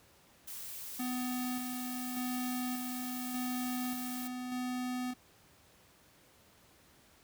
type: noise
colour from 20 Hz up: blue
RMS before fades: -44 dBFS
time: 0.47-4.28 s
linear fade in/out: 10 ms
type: tone with tremolo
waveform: square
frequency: 250.6 Hz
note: B3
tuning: 25 cents sharp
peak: -35 dBFS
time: 0.99-5.14 s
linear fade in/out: 10 ms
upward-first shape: square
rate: 0.85 Hz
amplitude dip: 35%
effects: pink hiss -63 dBFS RMS until 7.23 s + high-pass 60 Hz 12 dB/octave